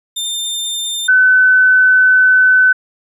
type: tone pair in turn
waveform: sawtooth / sine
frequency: 3605 / 1511.3 Hz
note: A7 / F#6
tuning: +41 / +36 cents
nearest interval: octave + minor third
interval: 1505 cents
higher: first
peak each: -15 / -6 dBFS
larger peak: second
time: 0.16-1.08 / 1.08-2.73 s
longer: second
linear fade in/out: 10 ms
effects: resampled to 32000 Hz